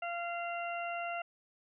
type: harmonic tone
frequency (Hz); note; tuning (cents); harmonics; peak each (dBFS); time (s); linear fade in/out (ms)
690; F5; -21; 1 / 2 / 3 / 4; -37 / -42 / -46 / -43; 0.02-1.22; 5
effects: none